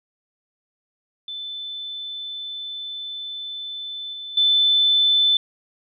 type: tone with level steps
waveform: sine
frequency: 3520 Hz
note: A7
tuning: in tune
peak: -29 / -31 / -14 dBFS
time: 1.28-5.37 s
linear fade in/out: 2 ms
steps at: 4.13 / 4.37 s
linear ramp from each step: 5 ms
effects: none